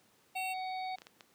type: tone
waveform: square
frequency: 2717 Hz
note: F7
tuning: 48 cents flat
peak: -39 dBFS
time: 0.35-0.54 s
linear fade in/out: 20 ms
type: harmonic tone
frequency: 748 Hz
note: F#5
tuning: 19 cents sharp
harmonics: 1 / 3 / 5 / 6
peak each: -36 / -46 / -50 / -52 dBFS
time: 0.35-0.96 s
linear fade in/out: 10 ms
type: clicks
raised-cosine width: 0.2 ms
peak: -32 dBFS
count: 4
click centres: 0.985 / 1.019 / 1.069 / 1.208 s
effects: pink hiss -67 dBFS RMS until 1.34 s + high-pass 150 Hz 12 dB/octave